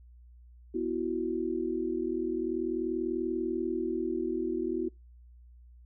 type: chord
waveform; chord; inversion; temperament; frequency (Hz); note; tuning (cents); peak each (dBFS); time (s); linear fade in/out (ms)
sine; B suspended fourth; none; equal; 246.9 / 329.6 / 370; B3 / E4 / F#4; 0 / 0 / 0; -36 / -32 / -32; 0.74-4.89; 10
effects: noise-tail reverb RT60 0.2 s tail -25 dB re dry + added 60 Hz sine -51 dBFS peak until 5.85 s